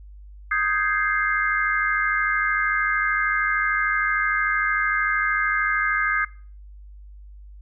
sine chord, Ab major seventh, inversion second, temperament equal, 1244.5 / 1568 / 1661.2 / 2093 Hz, Eb6 / G6 / Ab6 / C7, 0 / 0 / 0 / 0 cents, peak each -25 dBFS, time 0.51-6.25 s, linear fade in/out 5 ms, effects noise-tail reverb RT60 0.4 s tail -21 dB re dry + added 50 Hz sine -40 dBFS peak until 7.61 s

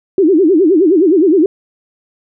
sine tone with vibrato, 346.9 Hz, F4, 12 cents flat, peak -6 dBFS, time 0.18-1.46 s, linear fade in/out 2 ms, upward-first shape sine, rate 9.6 Hz, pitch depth 250 cents each way, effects none

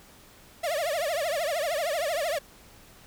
45% pulse tone with vibrato, 627 Hz, D#5, 13 cents sharp, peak -26 dBFS, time 0.63-2.39 s, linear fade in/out 10 ms, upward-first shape triangle, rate 13 Hz, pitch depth 240 cents each way, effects pink hiss -53 dBFS RMS until 3.06 s

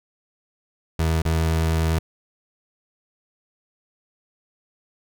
30% pulse tone with dropouts, 80.9 Hz, E2, 32 cents flat, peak -16 dBFS, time 0.99-1.99 s, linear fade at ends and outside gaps 5 ms, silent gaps 1.22-1.251 s, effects none

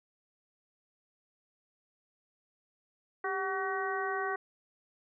harmonic tone with a mistuned harmonic, 378.2 Hz, F#4, 38 cents sharp, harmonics 1 / 2 / 3 / 4 / 5, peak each -36 / -37 / -37 / -38 / -39 dBFS, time 3.24-4.36 s, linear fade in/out 5 ms, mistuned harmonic 1, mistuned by +73 cents, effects none

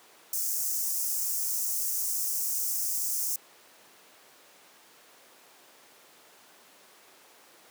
white high-pass noise, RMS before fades -30 dBFS, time 0.33-3.36 s, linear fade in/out 2 ms, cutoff 5500 Hz, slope 48 dB/octave, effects pink hiss -55 dBFS RMS until 7.7 s + high-pass 400 Hz 12 dB/octave

